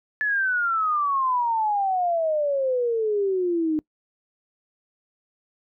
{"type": "exponential sweep", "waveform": "sine", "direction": "down", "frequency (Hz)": [1734, 303.5], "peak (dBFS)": -20, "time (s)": [0.21, 3.79], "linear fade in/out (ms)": 0, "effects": ["noise-tail reverb RT60 0.1 s tail -24 dB re dry"]}